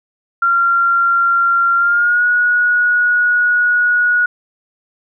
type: tone with pitch glide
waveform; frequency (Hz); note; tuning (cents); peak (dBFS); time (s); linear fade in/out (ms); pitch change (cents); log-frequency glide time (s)
sine; 1380 to 1456.2; F6 to F#6; -21 to -28; -10; 0.42-4.26; 5; +93; 1.77-2.24
effects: none